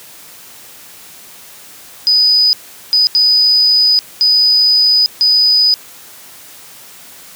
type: tone bursts at uneven times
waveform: sine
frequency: 4978 Hz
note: D#8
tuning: in tune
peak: -7 dBFS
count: 5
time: 2.07-2.53 / 2.93-3.07 / 3.15-3.99 / 4.21-5.06 / 5.21-5.74 s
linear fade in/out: 0 ms
effects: white hiss -37 dBFS RMS until 7.35 s + high-pass 80 Hz 12 dB/octave